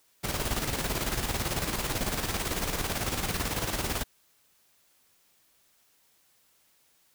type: noise with tremolo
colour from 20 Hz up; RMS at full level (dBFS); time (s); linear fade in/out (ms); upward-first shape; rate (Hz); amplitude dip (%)
pink; -29; 0.23-4.04; 20; square; 18; 50
effects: white hiss -66 dBFS RMS until 7.14 s